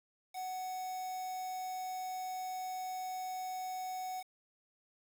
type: tone with quantisation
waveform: triangle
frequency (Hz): 744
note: F#5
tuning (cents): +9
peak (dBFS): -36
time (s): 0.33-4.24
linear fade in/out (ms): 50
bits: 8
effects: none